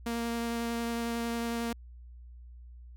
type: tone with vibrato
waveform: sawtooth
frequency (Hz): 233.1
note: A#3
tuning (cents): 0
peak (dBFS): -27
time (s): 0.06-1.73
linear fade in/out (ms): 5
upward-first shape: triangle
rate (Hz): 11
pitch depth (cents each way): 11
effects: added 60 Hz sine -46 dBFS peak until 2.96 s